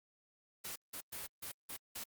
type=noise bursts at uneven times; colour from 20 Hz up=white; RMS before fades=-44 dBFS; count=6; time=0.64-0.76 / 0.93-1.01 / 1.12-1.27 / 1.42-1.52 / 1.69-1.77 / 1.95-2.04 s; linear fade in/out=10 ms; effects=Opus 48 kbps